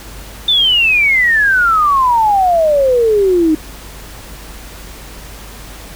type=exponential sweep; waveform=sine; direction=down; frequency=3600 to 304.7 Hz; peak=-8 dBFS; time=0.48-3.55 s; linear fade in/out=5 ms; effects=added 50 Hz sine -33 dBFS peak until 5.95 s + pink hiss -34 dBFS RMS until 5.95 s